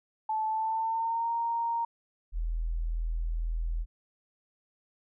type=tone with pitch glide; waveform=sine; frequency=872 to 929.2 Hz; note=A5 to A#5; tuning=-16 to -6 cents; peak=-27 dBFS; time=0.29-1.85 s; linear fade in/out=5 ms; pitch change=+110 cents; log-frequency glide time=0.47-1.31 s
type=tone; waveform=sine; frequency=41.07 Hz; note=E1; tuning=6 cents flat; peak=-28 dBFS; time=2.32-3.86 s; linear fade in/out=50 ms
effects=none